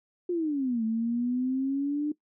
sine exponential two-way sweep, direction down then up, 362.3 to 220 to 301.6 Hz, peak -25 dBFS, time 0.29-2.12 s, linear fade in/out 5 ms, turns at 0.84 s, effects noise-tail reverb RT60 0.1 s tail -19 dB re dry

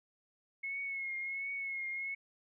sine tone with vibrato, 2178 Hz, C#7, 31 cents flat, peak -36 dBFS, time 0.63-2.15 s, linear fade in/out 10 ms, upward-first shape triangle, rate 1.4 Hz, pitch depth 46 cents each way, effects none

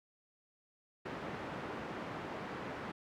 pink band-pass noise, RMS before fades -43 dBFS, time 1.05-2.92 s, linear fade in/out 10 ms, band 160 to 1800 Hz, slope 12 dB/octave, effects none

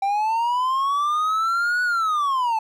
triangle linear two-way sweep, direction up then down, 778 to 1480 to 863 Hz, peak -17 dBFS, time 0.02-2.59 s, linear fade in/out 5 ms, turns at 1.83 s, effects none

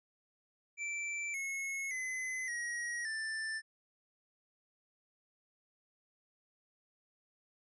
square tone with pitch steps, 2336 / 2180 / 2034 / 1897.4 / 1770.4 Hz, D7 / C#7 / C7 / A#6 / A6, -10 / -29 / -50 / +30 / +10 cents, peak -37 dBFS, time 0.77-3.62 s, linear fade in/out 50 ms, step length 570 ms, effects resampled to 24000 Hz

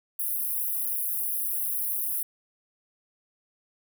white high-pass noise, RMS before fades -29 dBFS, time 0.19-2.23 s, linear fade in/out 5 ms, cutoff 9900 Hz, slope 96 dB/octave, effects none

